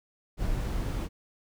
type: noise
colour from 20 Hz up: brown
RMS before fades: -30 dBFS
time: 0.37-1.09 s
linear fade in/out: 50 ms
effects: none